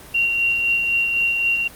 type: tone with tremolo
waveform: sine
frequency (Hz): 2757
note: F7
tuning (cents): -23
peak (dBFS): -15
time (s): 0.14-1.68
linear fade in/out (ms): 10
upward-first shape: sine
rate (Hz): 3.9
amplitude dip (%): 35
effects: pink hiss -41 dBFS RMS until 1.75 s + Opus 32 kbps